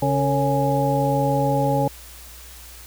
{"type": "harmonic tone with a mistuned harmonic", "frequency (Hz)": 138.59, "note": "C#3", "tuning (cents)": 0, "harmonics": [1, 2, 3, 4, 6], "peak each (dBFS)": [-22, -25, -28, -23, -23], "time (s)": [0.02, 1.88], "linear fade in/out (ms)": 5, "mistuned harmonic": 3, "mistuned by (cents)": 150, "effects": ["added 60 Hz sine -43 dBFS peak until 2.86 s", "white hiss -43 dBFS RMS until 2.86 s"]}